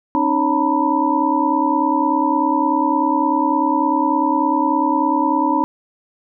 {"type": "tone cluster", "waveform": "sine", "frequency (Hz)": [268.6, 305.2, 556, 907, 977], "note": ["C4", "D#4", "C#5", "A#5", "B5"], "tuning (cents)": [46, -33, 5, -48, -19], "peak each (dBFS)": [-22, -19, -27, -20, -19], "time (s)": [0.15, 5.64], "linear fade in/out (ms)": 0, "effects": []}